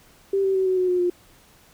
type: tone with pitch steps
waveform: sine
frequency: 392 / 385.5 / 379.1 / 372.8 / 366.6 / 360.5 / 354.5 Hz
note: G4 / G4 / F#4 / F#4 / F#4 / F#4 / F4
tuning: 0 / -29 / +42 / +13 / -16 / -45 / +26 cents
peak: -18 dBFS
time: 0.33-1.1 s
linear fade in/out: 5 ms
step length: 110 ms
effects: pink hiss -54 dBFS RMS until 1.73 s